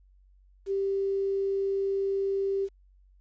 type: tone with quantisation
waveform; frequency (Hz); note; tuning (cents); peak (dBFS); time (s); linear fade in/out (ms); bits
sine; 392; G4; 0; -25; 0.66-2.69; 50; 9
effects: added 47 Hz sine -56 dBFS peak until 3.2 s + resampled to 16000 Hz